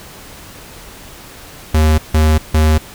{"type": "tone bursts", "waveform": "square", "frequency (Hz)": 77.78, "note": "D#2", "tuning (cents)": 0, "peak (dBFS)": -9, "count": 3, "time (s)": [1.74, 2.78], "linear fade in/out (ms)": 5, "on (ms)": 240, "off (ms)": 160, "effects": ["pink hiss -36 dBFS RMS until 2.94 s"]}